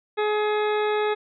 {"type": "harmonic tone", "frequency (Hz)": 422.2, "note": "G#4", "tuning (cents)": 29, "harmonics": [1, 2, 3, 4, 5, 6, 8, 9], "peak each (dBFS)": [-22, -28, -32, -34, -36, -38, -40, -41], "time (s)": [0.17, 1.15], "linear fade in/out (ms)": 20, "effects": []}